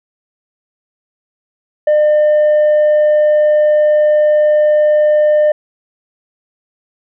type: tone with tanh clipping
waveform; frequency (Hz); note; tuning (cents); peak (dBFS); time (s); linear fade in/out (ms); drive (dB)
sine; 603; D5; +46; -8; 1.87-5.52; 5; 2
effects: none